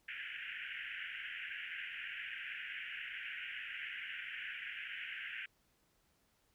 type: band-pass noise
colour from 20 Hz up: pink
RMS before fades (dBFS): -45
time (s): 0.08-5.46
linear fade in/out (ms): 5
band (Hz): 1500 to 3000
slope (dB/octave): 96
effects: pink hiss -75 dBFS RMS until 6.54 s